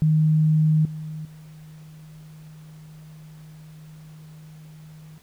sine tone with level steps, 155.56 Hz, D#3, in tune, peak -15 / -30 / -41 dBFS, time 0.02-5.18 s, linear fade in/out 0 ms, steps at 0.85 / 1.25 s, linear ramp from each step 2 ms, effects pink hiss -56 dBFS RMS until 5.22 s

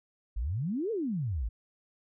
sine exponential two-way sweep, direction up then down, 47.19 to 476.2 to 48.82 Hz, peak -29 dBFS, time 0.36-1.49 s, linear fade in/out 10 ms, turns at 0.91 s, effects none

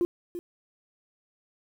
sine tone with echo, 349.2 Hz, F4, in tune, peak -20 dBFS, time 0.01-0.05 s, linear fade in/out 0 ms, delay 340 ms, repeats 1, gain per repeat -12 dB, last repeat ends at 0.39 s, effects tanh soft clip ceiling -18 dBFS + 9-bit

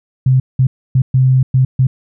sine tone bursts at uneven times, 130.1 Hz, C3, 9 cents flat, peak -7 dBFS, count 6, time 0.26-0.4 / 0.59-0.67 / 0.95-1.02 / 1.14-1.43 / 1.54-1.65 / 1.79-1.87 s, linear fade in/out 5 ms, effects none

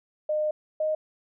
sine tone pair in turn, 610 / 620.3 Hz, D#5 / D#5, -34 / -5 cents, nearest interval unison, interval 29 cents, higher second, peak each -23 dBFS, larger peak neither, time 0.29-0.51 / 0.8-0.95 s, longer first, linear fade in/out 5 ms, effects none

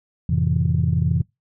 sine chord, F major seventh, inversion none, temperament just, 87.31 / 109.13 / 130.96 / 163.7 Hz, F2 / A2 / C3 / E3, 0 / -14 / +2 / -12 cents, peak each -21 / -25 / -21 / -21 dBFS, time 0.29-1.22 s, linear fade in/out 5 ms, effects noise-tail reverb RT60 0.2 s tail -25 dB re dry + tanh soft clip ceiling -8 dBFS

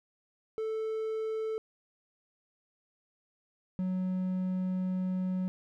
triangle tone pair in turn, 440 / 185 Hz, A4 / F#3, 0 / 0 cents, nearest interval octave + minor third, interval 1500 cents, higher first, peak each -29 / -27 dBFS, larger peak second, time 0.58-1.58 / 3.79-5.48 s, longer second, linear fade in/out 0 ms, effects none

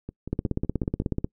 two click trains, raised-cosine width 3 ms, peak -12 / -21 dBFS, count 16 / 6, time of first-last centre 0.33-1.245 / 0.09-1.019 s, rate 16.4 / 5.38 Hz, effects noise-tail reverb RT60 0.1 s tail -26 dB re dry

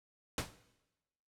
pink noise with exponential decay, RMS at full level -32 dBFS, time 0.38-0.56 s, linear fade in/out 1 ms, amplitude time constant 37 ms, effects noise-tail reverb RT60 1.0 s tail -17 dB re dry + low-pass 11000 Hz 12 dB/octave

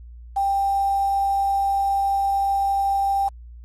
sine tone with quantisation, 790 Hz, G5, 13 cents sharp, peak -18 dBFS, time 0.36-3.29 s, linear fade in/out 10 ms, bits 7, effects added 59 Hz sine -38 dBFS peak until 3.64 s + AAC 32 kbps

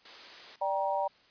white high-pass noise, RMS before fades -47 dBFS, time 0.05-0.56 s, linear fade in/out 5 ms, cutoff 310 Hz, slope 12 dB/octave
sine chord, G minor, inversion second, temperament equal with one note detuned, 587.3 / 784 / 944.8 Hz, D5 / G5 / Bb5, 0 / 0 / +23 cents, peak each -32 dBFS, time 0.61-1.08 s, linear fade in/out 10 ms
effects white hiss -62 dBFS RMS until 1.3 s + resampled to 11025 Hz

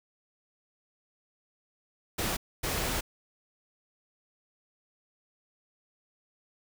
pink noise bursts at uneven times, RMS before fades -31 dBFS, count 2, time 2.18-2.37 / 2.63-3.01 s, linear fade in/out 10 ms, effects none

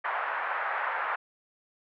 white band-pass noise, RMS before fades -31 dBFS, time 0.04-1.16 s, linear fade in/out 10 ms, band 690 to 1700 Hz, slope 24 dB/octave, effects low-pass 3000 Hz 12 dB/octave

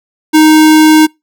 square tone, 311.1 Hz, D#4, in tune, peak -3 dBFS, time 0.33-1.07 s, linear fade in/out 20 ms, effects noise-tail reverb RT60 0.2 s tail -26 dB re dry

